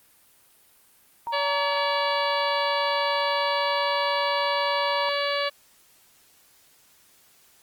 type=tone with pitch glide; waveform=sine; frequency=932.3 to 951.9 Hz; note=A#5 to A#5; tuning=0 to +36 cents; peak=-27 dBFS; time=1.27-5.09 s; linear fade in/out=0 ms; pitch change=+36 cents; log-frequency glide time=3.15-3.89 s
type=harmonic tone; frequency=570 Hz; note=C#5; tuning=48 cents sharp; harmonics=1 / 2 / 3 / 4 / 5 / 6 / 7 / 8; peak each=-27 / -30 / -32 / -33 / -34 / -35 / -35 / -36 dBFS; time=1.32-5.5 s; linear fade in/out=20 ms
effects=white hiss -58 dBFS RMS until 7.62 s + Opus 32 kbps